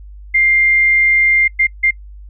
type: tone bursts at uneven times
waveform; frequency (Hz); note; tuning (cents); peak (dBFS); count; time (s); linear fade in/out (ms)
sine; 2100; C7; +6; -9; 3; 0.34-1.48 / 1.59-1.67 / 1.83-1.91; 10
effects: noise-tail reverb RT60 0.1 s tail -24 dB re dry + added 50 Hz sine -32 dBFS peak until 2.29 s